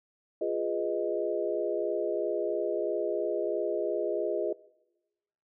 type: chord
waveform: sine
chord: F half-diminished seventh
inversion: none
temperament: equal with one note detuned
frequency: 349.2 / 412.2 / 493.9 / 622.3 Hz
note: F4 / Ab4 / Cb5 / Eb5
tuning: 0 / -13 / 0 / 0 cents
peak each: -33 / -32 / -35 / -32 dBFS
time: 0.41-4.53 s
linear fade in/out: 5 ms
effects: noise-tail reverb RT60 1.0 s tail -21 dB re dry